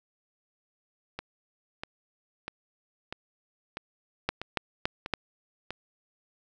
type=two click trains; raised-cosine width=0.3 ms; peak=-19 / -10 dBFS; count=8 / 4; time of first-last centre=1.19-5.706 / 4.29-5.137 s; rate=1.55 / 3.54 Hz; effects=none